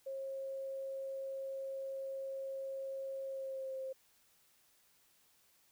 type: tone with pitch glide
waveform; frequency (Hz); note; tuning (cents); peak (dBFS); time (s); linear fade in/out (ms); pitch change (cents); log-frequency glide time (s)
sine; 539 to 528.5; C#5 to C5; -49 to +17; -39; 0.06-3.93; 10; -34; 3.26-3.77
effects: white hiss -70 dBFS RMS until 5.71 s